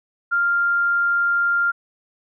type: tone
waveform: sine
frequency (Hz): 1396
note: F6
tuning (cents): -1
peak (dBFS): -16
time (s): 0.31-1.72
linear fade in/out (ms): 20
effects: none